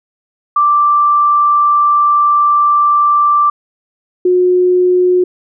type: tone pair in turn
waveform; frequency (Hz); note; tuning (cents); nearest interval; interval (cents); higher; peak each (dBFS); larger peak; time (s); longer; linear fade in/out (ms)
sine; 1174.7 / 362.2; D6 / F#4; 0 / -37; octave + minor sixth; 2037; first; -7; neither; 0.56-3.5 / 4.25-5.24; first; 5
effects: none